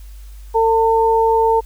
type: tone pair together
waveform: sine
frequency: 450.8 / 901.6 Hz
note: A4 / A5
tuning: +42 / +42 cents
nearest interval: octave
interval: 1200 cents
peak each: -14 dBFS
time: 0.54-1.61 s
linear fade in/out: 20 ms
effects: added 50 Hz sine -33 dBFS peak until 1.65 s + white hiss -51 dBFS RMS until 1.65 s